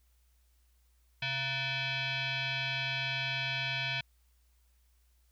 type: tone with frequency modulation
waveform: sine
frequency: 131.8 Hz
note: C3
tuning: 13 cents sharp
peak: -31 dBFS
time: 1.22-4.01 s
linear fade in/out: 5 ms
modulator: 815 Hz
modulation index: 4.3
effects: added 60 Hz sine -65 dBFS peak until 5.31 s + white hiss -75 dBFS RMS until 5.31 s